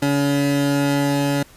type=tone pair together; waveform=25% pulse; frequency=141.89 / 283.5 Hz; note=C#3 / C#4; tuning=+41 / +39 cents; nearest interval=octave; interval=1198 cents; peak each=-17 dBFS; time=0.02-1.43 s; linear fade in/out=5 ms; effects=pink hiss -48 dBFS RMS until 1.56 s + resampled to 32000 Hz